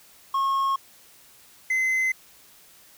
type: tone pair in turn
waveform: triangle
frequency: 1087 / 2052 Hz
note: C#6 / C7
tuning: -34 / -34 cents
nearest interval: major seventh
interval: 1100 cents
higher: second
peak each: -19 dBFS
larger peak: neither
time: 0.34-0.76 / 1.7-2.12 s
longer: neither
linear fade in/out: 5 ms
effects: white hiss -53 dBFS RMS until 2.97 s